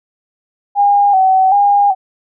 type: tone with vibrato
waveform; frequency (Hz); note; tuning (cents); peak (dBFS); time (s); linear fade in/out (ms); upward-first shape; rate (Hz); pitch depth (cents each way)
sine; 784; G5; 0; -7; 0.75-1.95; 50; square; 1.3; 58
effects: none